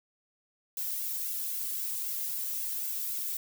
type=noise with flanger; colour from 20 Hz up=violet; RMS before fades=-34 dBFS; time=0.77-3.37 s; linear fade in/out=2 ms; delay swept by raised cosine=1.6 to 2.16 ms; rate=3.8 Hz; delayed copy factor=-0.95; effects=none